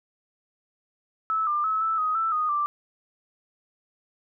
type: tone with pitch steps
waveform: sine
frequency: 1305 / 1195 / 1294 / 1317 / 1255 / 1325 / 1239 / 1177 Hz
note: E6 / D6 / E6 / E6 / D#6 / E6 / D#6 / D6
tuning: -18 / +30 / -32 / -2 / +15 / +9 / -8 / +3 cents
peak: -22 dBFS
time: 1.3-2.66 s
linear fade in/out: 0 ms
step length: 170 ms
effects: none